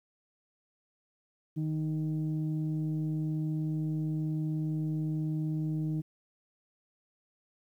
sine tone pair together, 155.29 / 311.1 Hz, D#3 / D#4, -3 / 0 cents, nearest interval octave, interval 1203 cents, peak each -29 / -34 dBFS, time 1.56-6.02 s, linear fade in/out 20 ms, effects tanh soft clip ceiling -24 dBFS + 11-bit

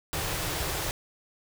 pink band-stop noise, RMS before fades -31 dBFS, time 0.13-0.91 s, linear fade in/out 0 ms, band 180 to 290 Hz, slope 96 dB/octave, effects none

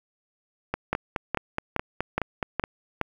two click trains, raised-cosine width 0.5 ms, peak -11 / -9 dBFS, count 10 / 6, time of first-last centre 0.74-2.639 / 0.93-3.013 s, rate 4.74 / 2.4 Hz, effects 8-bit

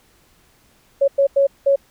sine tone bursts at uneven times, 554.4 Hz, C#5, in tune, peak -11 dBFS, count 4, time 1.01-1.08 / 1.18-1.27 / 1.36-1.47 / 1.66-1.76 s, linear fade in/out 10 ms, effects pink hiss -56 dBFS RMS until 1.9 s

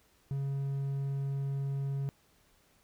triangle tone, 138.1 Hz, C#3, 6 cents flat, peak -29 dBFS, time 0.31-2.09 s, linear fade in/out 0 ms, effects pink hiss -67 dBFS RMS until 2.83 s

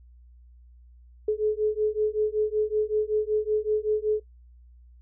sine beating tone pair, 424.6 / 429.9 Hz, G#4 / A4, +38 / -40 cents, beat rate 5.3 Hz, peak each -25 dBFS, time 1.28-4.2 s, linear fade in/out 5 ms, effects noise-tail reverb RT60 0.1 s tail -18 dB re dry + added 60 Hz sine -49 dBFS peak until 5.01 s

